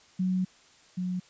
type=tone pair in turn; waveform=sine; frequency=185 / 181.82 Hz; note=F#3 / F#3; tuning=0 / -30 cents; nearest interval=unison; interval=30 cents; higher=first; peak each=-24 / -28 dBFS; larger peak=first; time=0.19-0.45 / 0.97-1.2 s; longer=first; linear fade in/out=10 ms; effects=white hiss -58 dBFS RMS until 1.29 s + resampled to 16000 Hz